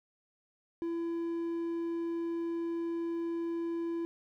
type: tone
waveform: triangle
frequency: 335.9 Hz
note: E4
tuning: 33 cents sharp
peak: -30 dBFS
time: 0.82-4.05 s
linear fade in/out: 0 ms
effects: 11-bit